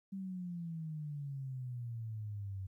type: exponential sweep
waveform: sine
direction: down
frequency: 196 to 94.1 Hz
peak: -39 dBFS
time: 0.12-2.67 s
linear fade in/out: 10 ms
effects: 13-bit